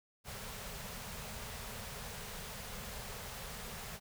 pink band-stop noise, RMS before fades -45 dBFS, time 0.24-4 s, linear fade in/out 50 ms, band 240 to 390 Hz, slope 96 dB/octave, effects none

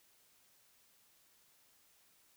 silence, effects white hiss -69 dBFS RMS until 2.36 s

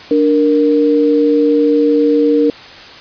sine tone pair together, 293.7 / 466.2 Hz, D4 / A#4, 0 / 0 cents, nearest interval minor sixth, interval 800 cents, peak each -11 dBFS, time 0.11-2.5 s, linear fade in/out 2 ms, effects white hiss -34 dBFS RMS until 3 s + resampled to 11025 Hz

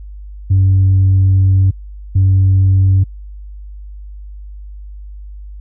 sine tone bursts at uneven times, 95.4 Hz, G2, 47 cents flat, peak -5 dBFS, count 2, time 0.5-1.71 / 2.15-3.04 s, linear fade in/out 10 ms, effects tanh soft clip ceiling -5 dBFS + added 50 Hz sine -28 dBFS peak until 5.6 s

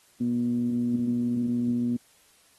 15% pulse tone with low-pass filter, 120.5 Hz, B2, 42 cents flat, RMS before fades -26 dBFS, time 0.2-1.97 s, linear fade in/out 10 ms, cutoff 250 Hz, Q 6.9, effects white hiss -60 dBFS RMS until 2.58 s + AAC 32 kbps

